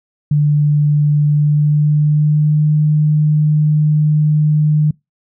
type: tone with pitch glide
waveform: sine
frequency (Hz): 147.9 to 151.71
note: D3 to D#3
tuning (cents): +13 to -43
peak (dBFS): -9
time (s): 0.31-4.91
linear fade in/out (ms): 5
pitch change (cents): +44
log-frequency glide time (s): 1.27-2.7
effects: noise-tail reverb RT60 0.2 s tail -25 dB re dry